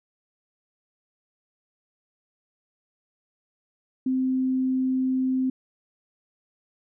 sine tone, 259.6 Hz, C4, 13 cents flat, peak -21 dBFS, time 4.06-5.5 s, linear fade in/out 5 ms, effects none

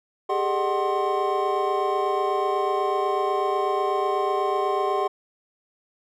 triangle tone cluster, 396.9 / 425 / 607 / 751 / 1059 Hz, G4 / G#4 / D#5 / F#5 / C6, +22 / +40 / -43 / +26 / +21 cents, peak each -24 / -28 / -29 / -25 / -25 dBFS, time 0.29-5.08 s, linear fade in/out 10 ms, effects none

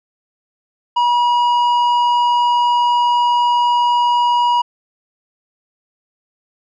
triangle tone with tanh clipping, 964 Hz, B5, 42 cents flat, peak -13 dBFS, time 0.96-4.62 s, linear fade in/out 10 ms, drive 12 dB, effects none

